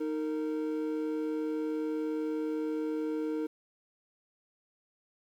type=tone pair together; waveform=triangle; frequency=311.1 / 459.8 Hz; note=D#4 / A#4; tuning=0 / -24 cents; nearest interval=perfect fifth; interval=676 cents; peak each=-30 / -33 dBFS; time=0-3.47 s; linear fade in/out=10 ms; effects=10-bit